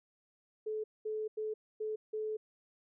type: tone bursts at uneven times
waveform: sine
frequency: 431.9 Hz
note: A4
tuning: 32 cents flat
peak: -34 dBFS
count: 5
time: 0.66-0.84 / 1.05-1.28 / 1.37-1.54 / 1.8-1.96 / 2.13-2.37 s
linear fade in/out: 10 ms
effects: none